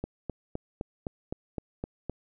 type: click train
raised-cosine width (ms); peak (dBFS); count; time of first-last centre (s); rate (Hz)
2; -19; 9; 0.04-2.097; 3.89
effects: none